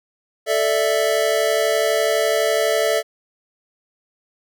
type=chord; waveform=square; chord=A suspended fourth; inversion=none; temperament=equal; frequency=440 / 587.3 / 659.3 Hz; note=A4 / D5 / E5; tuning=0 / 0 / 0 cents; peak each=-22 / -22 / -21 dBFS; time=0.46-3.03 s; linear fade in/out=50 ms; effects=none